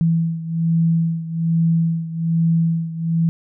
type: beating tone pair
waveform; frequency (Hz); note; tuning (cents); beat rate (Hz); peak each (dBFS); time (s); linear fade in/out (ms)
sine; 164.81 / 166.01; E3 / E3; 0 / +13; 1.2; -17 / -21; 0.01-3.29; 0
effects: none